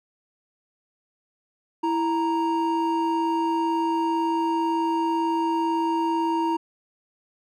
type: tone pair together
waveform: triangle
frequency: 330.1 / 932.3 Hz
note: E4 / A#5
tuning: +2 / 0 cents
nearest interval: octave + tritone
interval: 1798 cents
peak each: -22 dBFS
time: 1.83-6.57 s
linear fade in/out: 10 ms
effects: none